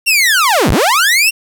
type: linear two-way sweep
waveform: sawtooth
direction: down then up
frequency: 2800 to 30.01 to 2800 Hz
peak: -5 dBFS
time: 0.06-1.31 s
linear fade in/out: 20 ms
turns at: 0.71 s
effects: 7-bit